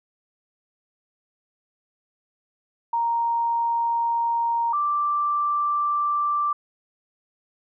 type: tone pair in turn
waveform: sine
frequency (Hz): 932.3 / 1174.6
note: A#5 / D6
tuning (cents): 0 / 0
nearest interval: major third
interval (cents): 400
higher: second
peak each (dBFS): -20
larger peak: neither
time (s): 2.93-4.73 / 4.73-6.53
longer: neither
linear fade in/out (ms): 5
effects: none